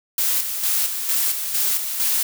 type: noise with tremolo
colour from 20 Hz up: blue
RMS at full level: -20 dBFS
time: 0.18-2.23 s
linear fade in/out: 2 ms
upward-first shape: square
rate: 2.2 Hz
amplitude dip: 50%
effects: none